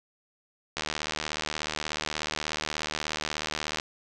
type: click train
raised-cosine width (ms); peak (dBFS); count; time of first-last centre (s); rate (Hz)
0.2; -12; 233; 0.77-3.799; 76.6
effects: resampled to 22050 Hz + 8-bit